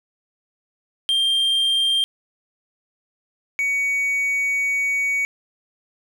triangle tone pair in turn, 3182 / 2250 Hz, G7 / C#7, +25 / +25 cents, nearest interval tritone, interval 600 cents, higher first, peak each -15 / -17 dBFS, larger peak first, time 1.09-2.04 / 3.59-5.25 s, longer second, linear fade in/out 0 ms, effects none

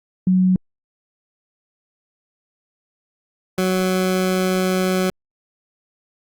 sine / 20% pulse tone pair in turn, 185 / 185.66 Hz, F#3 / F#3, 0 / +6 cents, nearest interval unison, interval 6 cents, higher second, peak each -12 dBFS, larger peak neither, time 0.27-0.56 / 3.58-5.1 s, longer second, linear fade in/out 2 ms, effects Opus 48 kbps

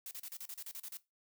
blue noise bursts, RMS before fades -45 dBFS, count 11, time 0.06-0.971 s, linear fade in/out 2 ms, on 51 ms, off 35 ms, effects noise-tail reverb RT60 0.2 s tail -17 dB re dry

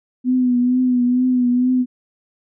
sine tone with vibrato, 249.6 Hz, B3, 19 cents sharp, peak -13 dBFS, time 0.24-1.86 s, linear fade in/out 50 ms, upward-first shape triangle, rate 2.2 Hz, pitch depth 45 cents each way, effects none

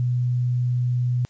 sine tone, 123.47 Hz, B2, in tune, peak -19 dBFS, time 0-1.25 s, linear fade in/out 0 ms, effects white hiss -59 dBFS RMS until 1.29 s + resampled to 16000 Hz

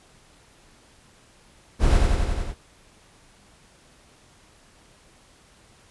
brown noise with echo, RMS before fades -18 dBFS, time 1.79-2.01 s, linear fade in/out 50 ms, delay 90 ms, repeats 6, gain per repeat -2 dB, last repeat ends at 2.55 s, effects pink hiss -55 dBFS RMS until 5.9 s + resampled to 24000 Hz

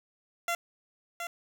15% pulse tone with echo, 686 Hz, F5, 31 cents flat, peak -22 dBFS, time 0.48-0.55 s, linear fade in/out 2 ms, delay 720 ms, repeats 1, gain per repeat -6 dB, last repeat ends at 1.27 s, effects none

